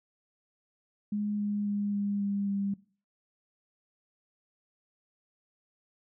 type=tone with pitch steps; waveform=sine; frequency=207.7 / 205.9 / 204.1 / 202.4 / 200.6 / 198.89 Hz; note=G#3 / G#3 / G#3 / G#3 / G3 / G3; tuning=0 / -15 / -30 / -44 / +40 / +25 cents; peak=-28 dBFS; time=1.12-2.74 s; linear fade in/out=5 ms; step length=270 ms; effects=noise-tail reverb RT60 0.4 s tail -20 dB re dry